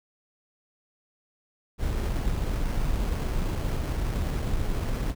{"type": "noise with sample-and-hold", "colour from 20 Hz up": "brown", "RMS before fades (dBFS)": -27, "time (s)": [1.78, 5.15], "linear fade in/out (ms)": 50, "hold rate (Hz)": 3675, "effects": []}